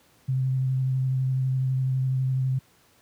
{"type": "tone with vibrato", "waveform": "sine", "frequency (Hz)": 130.81, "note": "C3", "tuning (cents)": 0, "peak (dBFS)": -21, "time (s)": [0.28, 2.59], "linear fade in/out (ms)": 10, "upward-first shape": "square", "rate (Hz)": 12, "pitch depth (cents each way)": 12, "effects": ["pink hiss -60 dBFS RMS until 3.01 s", "high-pass 80 Hz 12 dB/octave"]}